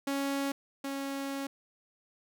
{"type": "tone pair in turn", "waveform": "sawtooth", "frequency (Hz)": [277.2, 275.3], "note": ["C#4", "C#4"], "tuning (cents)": [0, -12], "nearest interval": "unison", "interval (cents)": 12, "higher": "first", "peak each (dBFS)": [-26, -30], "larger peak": "first", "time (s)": [[0.07, 0.52], [0.84, 1.47]], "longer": "second", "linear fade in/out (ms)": 5, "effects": []}